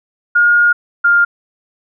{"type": "tone pair in turn", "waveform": "sine", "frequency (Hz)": [1426, 1403.9], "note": ["F6", "F6"], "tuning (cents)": [36, 9], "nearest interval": "unison", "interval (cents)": 27, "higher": "first", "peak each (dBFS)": -7, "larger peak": "neither", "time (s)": [[0.35, 0.73], [1.04, 1.25]], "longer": "first", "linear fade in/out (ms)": 10, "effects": []}